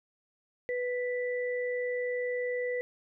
sine tone pair together, 493.9 / 1975.6 Hz, B4 / B6, 0 / 0 cents, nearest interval 2 octaves, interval 2400 cents, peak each -30 / -37 dBFS, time 0.69-2.81 s, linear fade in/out 0 ms, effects none

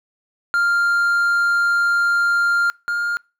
triangle tone pair in turn, 1396.9 / 1409.9 Hz, F6 / F6, 0 / +16 cents, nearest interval unison, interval 16 cents, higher second, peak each -13 / -17 dBFS, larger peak first, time 0.54-2.7 / 2.88-3.17 s, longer first, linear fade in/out 0 ms, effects noise-tail reverb RT60 0.3 s tail -25 dB re dry

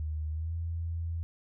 sine tone with pitch glide, 77.3 to 83.33 Hz, D#2 to E2, -11 to +19 cents, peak -31 dBFS, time 0-1.23 s, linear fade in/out 0 ms, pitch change +130 cents, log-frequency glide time 0.31-0.54 s, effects none

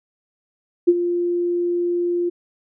sine tone with ADSR envelope, 349.2 Hz, F4, in tune, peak -7 dBFS, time 0.87-2.3 s, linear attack 16 ms, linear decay 44 ms, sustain -11 dB, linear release 16 ms, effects none

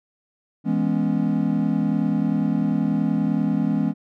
triangle chord, C# minor seventh, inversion first, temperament equal, 164.81 / 207.7 / 246.9 / 277.2 Hz, E3 / G#3 / B3 / C#4, 0 / 0 / 0 / 0 cents, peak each -23 / -21 / -23 / -23 dBFS, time 0.64-3.94 s, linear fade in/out 50 ms, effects none

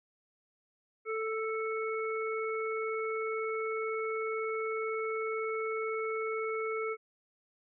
harmonic tone, 441 Hz, A4, 4 cents sharp, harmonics 1 / 3 / 5, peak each -33 / -38 / -40 dBFS, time 1.05-6.97 s, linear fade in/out 50 ms, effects none

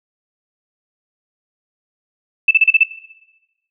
sine tone bursts, 2637 Hz, E7, in tune, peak -6 dBFS, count 6, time 2.48-2.835 s, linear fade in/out 5 ms, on 30 ms, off 35 ms, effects noise-tail reverb RT60 1.0 s tail -17 dB re dry

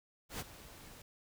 pink noise with ADSR envelope, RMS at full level -39 dBFS, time 0.29-1.02 s, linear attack 110 ms, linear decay 30 ms, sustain -15 dB, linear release 4 ms, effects none

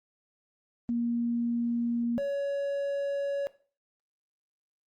sine / triangle tone pair in turn, 236.1 / 561.5 Hz, A#3 / C#5, +22 / +22 cents, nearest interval octave + minor third, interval 1500 cents, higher second, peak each -26 dBFS, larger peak neither, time 0.89-2.18 / 2.18-3.47 s, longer neither, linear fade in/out 0 ms, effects noise-tail reverb RT60 0.4 s tail -17 dB re dry + Opus 32 kbps

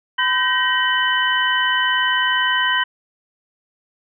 sine tone cluster, 1011 / 1548 / 1890 / 3012 Hz, B5 / G6 / A#6 / F#7, +40 / -22 / +23 / +30 cents, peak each -21 dBFS, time 0.18-2.84 s, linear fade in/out 10 ms, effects none

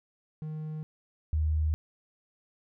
triangle / sine tone pair in turn, 155 / 77.5 Hz, D#3 / D#2, -6 / -6 cents, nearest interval octave, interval 1200 cents, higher first, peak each -32 / -24 dBFS, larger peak second, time 0.42-0.83 / 1.33-1.74 s, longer neither, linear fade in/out 0 ms, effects none

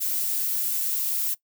violet noise, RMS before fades -26 dBFS, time 0-1.35 s, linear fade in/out 20 ms, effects noise-tail reverb RT60 0.1 s tail -20 dB re dry

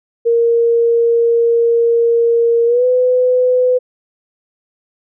sine tone with pitch glide, 466.2 to 502.6 Hz, A#4 to B4, 0 to +30 cents, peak -9 dBFS, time 0.25-3.79 s, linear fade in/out 20 ms, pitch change +130 cents, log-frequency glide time 2.66-2.85 s, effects none

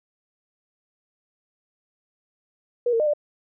sine tone with pitch steps, 482.8 / 457.2 / 607 / 591 Hz, B4 / A#4 / D#5 / D5, -39 / -34 / -43 / +11 cents, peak -18 dBFS, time 2.86-3.136 s, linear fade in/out 5 ms, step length 69 ms, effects none

